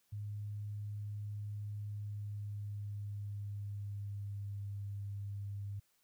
sine tone with pitch glide, 103.7 to 100.63 Hz, G#2 to G2, -2 to +46 cents, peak -39 dBFS, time 0.12-5.8 s, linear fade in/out 10 ms, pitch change -52 cents, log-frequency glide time 1.84-4.67 s, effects white hiss -75 dBFS RMS until 6.03 s

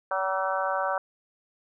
harmonic tone with a mistuned harmonic, 190.2 Hz, F#3, 48 cents sharp, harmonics 3 / 4 / 5 / 6 / 7 / 8, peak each -30 / -31 / -32 / -33 / -33 / -34 dBFS, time 0.11-0.98 s, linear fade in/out 2 ms, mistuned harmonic 6, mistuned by +23 cents, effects none

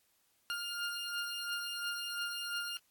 20% pulse beating tone pair, 1408 / 1410.9 Hz, F6 / F6, +14 / +17 cents, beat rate 2.9 Hz, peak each -33 / -37 dBFS, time 0.5-2.77 s, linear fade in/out 0 ms, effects white hiss -73 dBFS RMS until 2.9 s + AAC 64 kbps

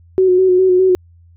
sine tone with vibrato, 370 Hz, F#4, in tune, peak -8 dBFS, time 0.18-0.95 s, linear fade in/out 0 ms, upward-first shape square, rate 4.9 Hz, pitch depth 27 cents each way, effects added 85 Hz sine -43 dBFS peak until 1.36 s

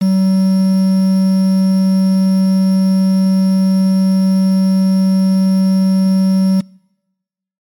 triangle tone with quantisation, 190 Hz, F#3, 46 cents sharp, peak -7 dBFS, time 0.01-6.61 s, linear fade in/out 10 ms, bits 5, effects noise-tail reverb RT60 1.0 s tail -26 dB re dry + MP3 64 kbps

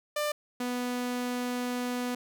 sawtooth tone pair in turn, 595 / 246.7 Hz, D5 / B3, +22 / -2 cents, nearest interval octave + minor third, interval 1524 cents, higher first, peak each -24 / -26 dBFS, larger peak first, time 0.16-0.32 / 0.6-2.15 s, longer second, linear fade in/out 5 ms, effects none

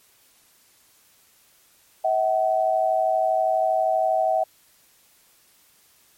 sine tone pair together, 644 / 756.5 Hz, E5 / F#5, -41 / +38 cents, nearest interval minor third, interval 279 cents, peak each -21 dBFS, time 2.04-4.44 s, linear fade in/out 10 ms, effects white hiss -58 dBFS RMS until 6.17 s + MP3 64 kbps

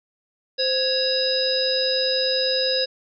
harmonic tone with a mistuned harmonic, 555 Hz, C#5, 2 cents sharp, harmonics 1 / 3 / 5 / 7 / 9, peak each -23 / -32 / -34 / -26 / -23 dBFS, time 0.58-2.86 s, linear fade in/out 20 ms, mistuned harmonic 1, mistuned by -110 cents, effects none

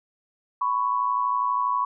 sine tone pair together, 996.4 / 1108.7 Hz, B5 / C#6, +15 / 0 cents, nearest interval major second, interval 185 cents, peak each -24 dBFS, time 0.61-1.85 s, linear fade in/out 5 ms, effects none

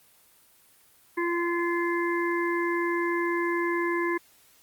harmonic tone with a mistuned harmonic, 343.9 Hz, F4, 27 cents flat, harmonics 1 / 3 / 5 / 6, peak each -26 / -31 / -33 / -34 dBFS, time 1.17-4.18 s, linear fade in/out 10 ms, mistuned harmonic 6, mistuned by +16 cents, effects white hiss -59 dBFS RMS until 4.62 s + Opus 24 kbps

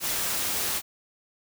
white noise, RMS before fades -28 dBFS, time 0-0.82 s, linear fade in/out 50 ms, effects none

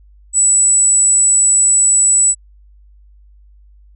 sine tone, 7902 Hz, B8, in tune, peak -8 dBFS, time 0.33-2.35 s, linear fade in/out 50 ms, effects added 50 Hz sine -42 dBFS peak until 3.95 s

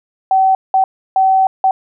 sine tone bursts at uneven times, 764 Hz, G5, 45 cents flat, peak -8 dBFS, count 4, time 0.31-0.55 / 0.74-0.84 / 1.16-1.47 / 1.64-1.71 s, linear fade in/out 2 ms, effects none

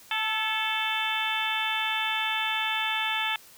harmonic tone with a mistuned harmonic, 440 Hz, A4, in tune, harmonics 2 / 3 / 4 / 5 / 6 / 7 / 8, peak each -32 / -35 / -33 / -34 / -32 / -34 / -33 dBFS, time 0.11-3.36 s, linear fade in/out 2 ms, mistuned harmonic 4, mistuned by -37 cents, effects white hiss -52 dBFS RMS until 3.57 s

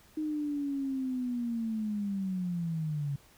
sine linear sweep, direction down, 311.1 to 138.59 Hz, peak -30 dBFS, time 0.17-3.16 s, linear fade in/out 5 ms, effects pink hiss -60 dBFS RMS until 3.37 s

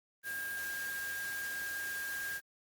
sine tone in noise, 1614 Hz, G#6, 50 cents flat, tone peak -37 dBFS, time 0.23-2.41 s, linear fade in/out 50 ms, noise white, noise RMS -45 dBFS, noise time 0.23-2.41 s, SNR +5 dB, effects Opus 32 kbps

